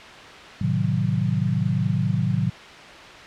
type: chord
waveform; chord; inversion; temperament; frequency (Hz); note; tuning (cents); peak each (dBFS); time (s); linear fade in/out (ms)
sine; A diminished seventh; none; equal; 110 / 130.81 / 155.56 / 185; A2 / C3 / Eb3 / Gb3; 0 / 0 / 0 / 0; -25; 0.61-2.5; 5
effects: white hiss -40 dBFS RMS until 3.26 s + low-pass 3000 Hz 12 dB/octave